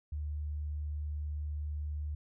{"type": "tone", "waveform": "sine", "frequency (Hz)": 74.6, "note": "D2", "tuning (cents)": 28, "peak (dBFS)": -34, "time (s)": [0.12, 2.15], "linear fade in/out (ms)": 5, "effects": []}